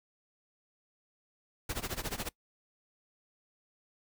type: noise with tremolo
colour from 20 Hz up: pink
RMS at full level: -34 dBFS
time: 1.69-2.29 s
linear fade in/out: 5 ms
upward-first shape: sine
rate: 14 Hz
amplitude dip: 90%
effects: noise-tail reverb RT60 0.1 s tail -23 dB re dry